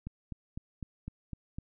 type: click train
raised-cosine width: 5 ms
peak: -26 dBFS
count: 7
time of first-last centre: 0.07-1.585 s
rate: 3.96 Hz
effects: none